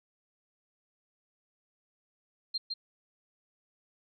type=tone with echo; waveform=sine; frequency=4186 Hz; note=C8; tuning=in tune; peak=-29 dBFS; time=2.54-2.58 s; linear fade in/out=10 ms; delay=160 ms; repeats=1; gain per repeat=-3 dB; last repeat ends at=2.74 s; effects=none